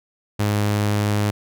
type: tone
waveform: sawtooth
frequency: 103.83 Hz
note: G#2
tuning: in tune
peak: -14 dBFS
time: 0.39-1.31 s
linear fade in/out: 10 ms
effects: none